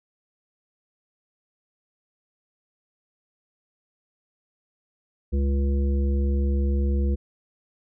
harmonic tone, 69.3 Hz, C#2, in tune, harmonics 1 / 3 / 5 / 7, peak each -20 / -30 / -34 / -37 dBFS, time 5.32-7.16 s, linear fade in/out 20 ms, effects none

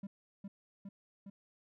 triangle tone with echo, 197.7 Hz, G3, 15 cents sharp, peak -38 dBFS, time 0.03-0.07 s, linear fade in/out 5 ms, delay 410 ms, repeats 3, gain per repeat -2 dB, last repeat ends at 1.3 s, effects none

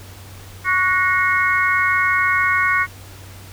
sine tone cluster, 1116 / 1466 / 1868 / 2177 Hz, C#6 / F#6 / A#6 / C#7, +11 / -16 / +3 / -32 cents, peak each -20 dBFS, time 0.64-2.87 s, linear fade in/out 50 ms, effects added 95 Hz sine -38 dBFS peak until 3.52 s + pink hiss -42 dBFS RMS until 3.52 s

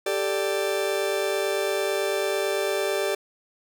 40% pulse chord, G suspended second, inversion none, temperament just, 392 / 441 / 588 Hz, G4 / A4 / D5, 0 / +4 / +2 cents, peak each -26 / -29 / -27 dBFS, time 0.06-3.15 s, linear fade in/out 5 ms, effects none

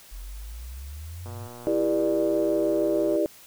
sine exponential sweep, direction up, 42.14 to 105.7 Hz, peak -35 dBFS, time 0.11-1.48 s, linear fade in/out 20 ms
click train, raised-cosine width 1 ms, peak -29 dBFS, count 229, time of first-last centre 1.26-3.16 s, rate 120 Hz
sine chord, E half-diminished seventh, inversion none, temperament just, 329.6 / 395.6 / 474.7 / 593.3 Hz, E4 / G4 / Bb4 / D5, 0 / +16 / +31 / +18 cents, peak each -25 / -27 / -31 / -25 dBFS, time 1.67-3.26 s, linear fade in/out 0 ms
effects white hiss -50 dBFS RMS until 3.46 s

